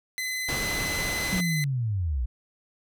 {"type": "tone", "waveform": "sawtooth", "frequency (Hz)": 2028, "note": "B6", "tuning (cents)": 45, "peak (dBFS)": -25, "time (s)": [0.18, 1.64], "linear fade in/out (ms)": 0}
{"type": "low-pass noise", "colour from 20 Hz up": "pink", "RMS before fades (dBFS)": -32, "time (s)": [0.48, 1.41], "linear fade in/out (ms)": 10, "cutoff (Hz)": 8600, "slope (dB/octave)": 12}
{"type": "linear sweep", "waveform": "sine", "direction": "down", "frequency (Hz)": [190, 55], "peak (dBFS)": -24, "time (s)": [1.32, 2.26], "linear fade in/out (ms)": 10}
{"effects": []}